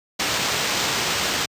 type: noise with sample-and-hold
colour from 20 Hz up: violet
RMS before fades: -23 dBFS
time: 0.19-1.46 s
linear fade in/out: 10 ms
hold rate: 11025 Hz
effects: high-pass 80 Hz 12 dB/octave + resampled to 32000 Hz